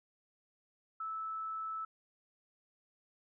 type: tone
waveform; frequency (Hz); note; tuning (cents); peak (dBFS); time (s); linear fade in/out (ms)
sine; 1310; E6; -11; -37; 1-1.85; 5
effects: none